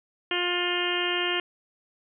harmonic tone with a mistuned harmonic, 354 Hz, F4, 23 cents sharp, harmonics 1 / 2 / 3 / 4 / 5 / 6 / 7 / 8 / 9, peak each -30 / -36 / -36 / -35 / -33 / -35 / -35 / -30 / -33 dBFS, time 0.31-1.4 s, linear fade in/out 2 ms, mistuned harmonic 9, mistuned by -23 cents, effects none

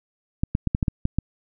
clicks, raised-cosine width 5 ms, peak -8 dBFS, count 8, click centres 0.435 / 0.551 / 0.673 / 0.749 / 0.828 / 0.882 / 1.054 / 1.186 s, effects none

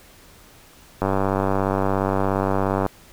click train, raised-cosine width 1 ms, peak -7 dBFS, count 180, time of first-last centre 1.02-2.863 s, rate 97.1 Hz, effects pink hiss -49 dBFS RMS until 3.12 s

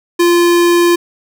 square tone, 346.2 Hz, F4, 15 cents flat, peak -8 dBFS, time 0.19-0.96 s, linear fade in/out 10 ms, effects none

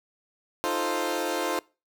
20% pulse chord, F dominant seventh, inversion third, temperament equal, 311.1 / 349.2 / 440 / 523.3 Hz, Eb4 / F4 / A4 / C5, 0 / 0 / 0 / 0 cents, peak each -28 / -26 / -28 / -26 dBFS, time 0.64-1.59 s, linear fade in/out 0 ms, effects noise-tail reverb RT60 0.3 s tail -23 dB re dry

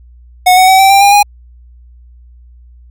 square tone with pitch steps, 732 / 746.1 / 760.4 / 775.1 / 790 / 805.2 / 820.7 Hz, F#5 / F#5 / F#5 / G5 / G5 / G5 / G#5, -19 / +14 / +47 / -20 / +13 / +46 / -21 cents, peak -4 dBFS, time 0.46-1.23 s, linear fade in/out 10 ms, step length 110 ms, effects added 60 Hz sine -36 dBFS peak until 2.9 s

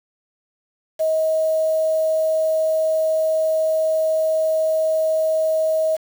sine tone with quantisation, 634 Hz, D#5, 32 cents sharp, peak -16 dBFS, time 0.99-5.97 s, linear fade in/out 20 ms, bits 6, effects none

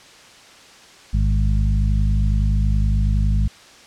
harmonic tone with a mistuned harmonic, 52 Hz, G#1, 3 cents sharp, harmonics 1 / 2 / 3 / 4, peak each -16 / -22 / -26 / -28 dBFS, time 1.13-3.48 s, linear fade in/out 10 ms, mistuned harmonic 1, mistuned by +80 cents, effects white hiss -45 dBFS RMS until 3.86 s + low-pass 6000 Hz 12 dB/octave

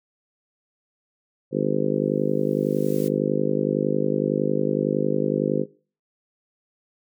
harmonic tone, 50.9 Hz, G#1, 34 cents flat, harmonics 3 / 4 / 5 / 6 / 7 / 8 / 9 / 10, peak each -28 / -28 / -28 / -28 / -28 / -28 / -28 / -28 dBFS, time 1.51-5.66 s, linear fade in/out 50 ms
blue noise with exponential growth, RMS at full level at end -38 dBFS, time 1.93-3.08 s, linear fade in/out 2 ms, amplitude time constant 250 ms
effects noise-tail reverb RT60 0.4 s tail -21 dB re dry + MP3 96 kbps

